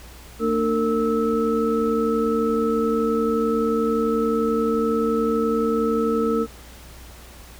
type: tone cluster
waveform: sine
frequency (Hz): 227.1 / 298.6 / 456.5 / 1304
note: A#3 / D4 / A#4 / E6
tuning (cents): -45 / +29 / -36 / -19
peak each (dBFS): -23 / -27 / -21 / -28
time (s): 0.39-6.47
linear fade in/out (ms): 50
effects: added 60 Hz sine -43 dBFS peak until 7.59 s + pink hiss -45 dBFS RMS until 7.59 s